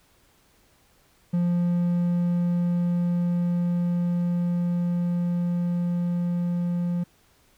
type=tone with level ramp; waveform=triangle; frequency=174.61 Hz; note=F3; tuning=in tune; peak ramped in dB=-18 to -21 dBFS; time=1.33-7.04 s; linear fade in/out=10 ms; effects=pink hiss -61 dBFS RMS until 7.57 s